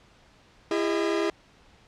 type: tone cluster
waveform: 45% pulse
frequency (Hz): 335 / 405.7 / 627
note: E4 / G#4 / D#5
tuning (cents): +28 / -41 / +13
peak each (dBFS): -27 / -27 / -32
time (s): 0.71-1.3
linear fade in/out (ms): 2
effects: pink hiss -57 dBFS RMS until 1.87 s + low-pass 5000 Hz 12 dB/octave